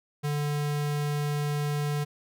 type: tone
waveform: square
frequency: 146.83 Hz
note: D3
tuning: in tune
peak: -27 dBFS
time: 0.23-2.05 s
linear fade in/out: 20 ms
effects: none